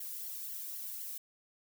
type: noise with flanger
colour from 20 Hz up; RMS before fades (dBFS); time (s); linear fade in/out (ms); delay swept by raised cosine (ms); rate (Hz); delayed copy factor
violet; -42; 0-1.18; 5; 0.79 to 1.56; 3.9; -0.65
effects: none